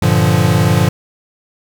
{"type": "chord", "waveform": "square", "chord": "G minor seventh", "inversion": "none", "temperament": "equal", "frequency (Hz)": [98, 116.54, 146.83, 174.61], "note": ["G2", "Bb2", "D3", "F3"], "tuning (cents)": [0, 0, 0, 0], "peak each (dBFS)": -16, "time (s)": [0.02, 0.89], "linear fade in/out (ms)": 5, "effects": []}